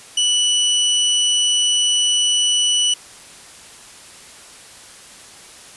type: tone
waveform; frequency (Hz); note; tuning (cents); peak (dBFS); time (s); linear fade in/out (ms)
sawtooth; 2960; F#7; 0; -11; 0.17-2.94; 5
effects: white hiss -41 dBFS RMS until 5.76 s + resampled to 24000 Hz